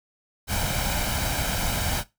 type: noise with comb filter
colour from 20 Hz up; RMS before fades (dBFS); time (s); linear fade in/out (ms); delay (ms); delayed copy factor
pink; -26; 0.47-2.04; 50; 1.3; +0.6
effects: noise-tail reverb RT60 0.2 s tail -17 dB re dry